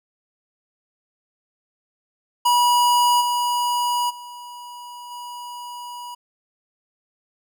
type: tone with level steps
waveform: square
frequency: 970 Hz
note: B5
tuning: 31 cents flat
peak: -15 / -20 / -36 / -33 dBFS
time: 2.45-6.15 s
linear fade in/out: 10 ms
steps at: 3.2 / 4.09 / 5.1 s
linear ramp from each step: 20 ms
effects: none